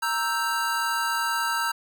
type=chord; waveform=square; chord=E diminished; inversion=second; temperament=equal; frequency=932.3 / 1318.5 / 1568 Hz; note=Bb5 / E6 / G6; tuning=0 / 0 / 0 cents; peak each=-29 dBFS; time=0.02-1.72 s; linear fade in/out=10 ms; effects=none